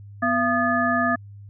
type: harmonic tone with a mistuned harmonic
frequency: 245.7 Hz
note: B3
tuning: 9 cents flat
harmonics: 1 / 3 / 5 / 7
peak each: -24 / -24 / -24 / -24 dBFS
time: 0.22-1.16 s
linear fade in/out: 10 ms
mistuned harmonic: 3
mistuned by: -140 cents
effects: added 101 Hz sine -39 dBFS peak until 1.49 s